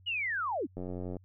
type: linear sweep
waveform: sine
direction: down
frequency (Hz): 2960 to 207.7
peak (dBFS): -30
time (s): 0.06-0.67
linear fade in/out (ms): 20
type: click train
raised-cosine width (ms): 2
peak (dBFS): -26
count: 37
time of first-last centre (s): 0.77-1.167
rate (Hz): 90.6
effects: added 93 Hz sine -56 dBFS peak until 1.24 s